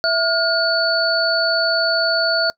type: tone cluster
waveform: sine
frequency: 659 / 1426 / 4470 Hz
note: E5 / F6 / C#8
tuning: -1 / +36 / +14 cents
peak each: -19 dBFS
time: 0.04-2.5 s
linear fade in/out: 0 ms
effects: noise-tail reverb RT60 0.1 s tail -24 dB re dry